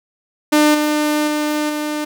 sawtooth tone with level steps, 300.5 Hz, D4, 40 cents sharp, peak -6 / -11 / -13 / -16 dBFS, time 0.52-2.05 s, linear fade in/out 10 ms, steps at 0.74 / 1.27 / 1.69 s, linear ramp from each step 10 ms, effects none

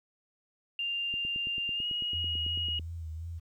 sine tone with pitch glide, 2794 to 2888 Hz, F7 to F#7, 0 to -43 cents, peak -30 dBFS, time 0.79-2.79 s, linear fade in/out 2 ms, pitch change +57 cents, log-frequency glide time 1.74-1.86 s
click train, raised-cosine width 3 ms, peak -33 dBFS, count 16, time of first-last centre 1.14-2.796 s, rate 9.06 Hz
sine tone with vibrato, 81.7 Hz, E2, 15 cents flat, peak -36 dBFS, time 2.13-3.4 s, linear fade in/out 20 ms, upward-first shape sine, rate 2.8 Hz, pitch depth 59 cents each way
effects 11-bit

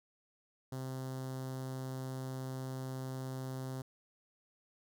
sawtooth tone with notch filter, 130.9 Hz, C3, 1 cent sharp, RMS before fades -41 dBFS, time 0.72-3.82 s, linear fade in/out 5 ms, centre 2400 Hz, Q 0.82, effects none

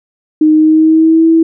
sine tone with pitch glide, 309.2 to 326.5 Hz, D#4 to E4, -11 to -17 cents, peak -4 dBFS, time 0.41-1.43 s, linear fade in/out 5 ms, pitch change +94 cents, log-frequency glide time 0.52-1.27 s, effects none

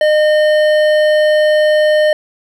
sine tone with hard clipping, 610 Hz, D#5, 34 cents flat, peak -10 dBFS, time 0.01-2.13 s, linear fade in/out 2 ms, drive 11 dB, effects none

